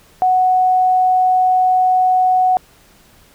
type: tone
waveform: sine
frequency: 740 Hz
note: F#5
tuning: in tune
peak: -10 dBFS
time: 0.22-2.57 s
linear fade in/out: 0 ms
effects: pink hiss -49 dBFS RMS until 3.34 s